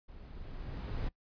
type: noise with level ramp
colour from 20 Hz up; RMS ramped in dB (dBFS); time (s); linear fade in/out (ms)
brown; -51 to -34; 0.08-1.09; 10
effects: noise-tail reverb RT60 0.1 s tail -20 dB re dry + resampled to 11025 Hz